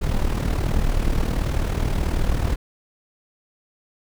brown noise with amplitude modulation, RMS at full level -18 dBFS, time 0.01-2.56 s, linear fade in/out 20 ms, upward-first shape sine, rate 38.6 Hz, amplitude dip 65%, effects none

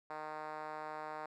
5% pulse tone with band-pass filter, 154 Hz, D#3, 17 cents flat, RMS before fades -44 dBFS, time 0.1-1.26 s, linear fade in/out 2 ms, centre 810 Hz, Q 1.4, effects none

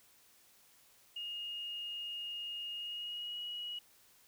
sine tone with pitch glide, 2851 to 2906 Hz, F7 to F#7, +35 to -32 cents, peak -39 dBFS, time 1.16-3.79 s, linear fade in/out 5 ms, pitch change +33 cents, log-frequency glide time 2.73-3.39 s, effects white hiss -65 dBFS RMS until 4.27 s

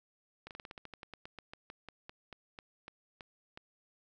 slowing click train, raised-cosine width 0.3 ms, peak -30 dBFS, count 22, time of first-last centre 0.47-3.575 s, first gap 38 ms, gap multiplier 1.12, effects none

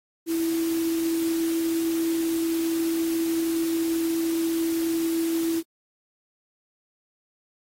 sine tone in noise, 329.6 Hz, E4, in tune, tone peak -22 dBFS, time 0.26-5.63 s, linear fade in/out 50 ms, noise white, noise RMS -37 dBFS, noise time 0.26-5.63 s, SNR +12 dB, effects AAC 48 kbps

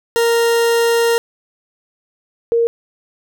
40% pulse / sine tone pair in turn, 465.3 / 465.3 Hz, A#4 / A#4, -3 / -3 cents, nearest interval unison, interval 0 cents, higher neither, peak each -11 dBFS, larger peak neither, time 0.16-1.18 / 2.52-2.67 s, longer first, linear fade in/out 0 ms, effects none

